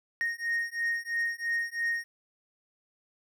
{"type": "beating tone pair", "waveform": "triangle", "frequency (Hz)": [1858, 1861], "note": ["A#6", "A#6"], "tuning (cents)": [-6, -3], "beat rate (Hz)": 3, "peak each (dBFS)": [-30, -30], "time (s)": [0.21, 2.04], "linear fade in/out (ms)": 0, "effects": []}